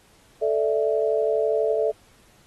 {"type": "chord", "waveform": "sine", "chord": "A suspended fourth", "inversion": "none", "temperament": "equal", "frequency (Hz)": [440, 587.3, 659.3], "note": ["A4", "D5", "E5"], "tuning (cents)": [0, 0, 0], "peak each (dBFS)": [-22, -25, -25], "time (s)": [0.41, 1.92], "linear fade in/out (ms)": 20, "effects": ["pink hiss -57 dBFS RMS until 2.46 s", "AAC 32 kbps"]}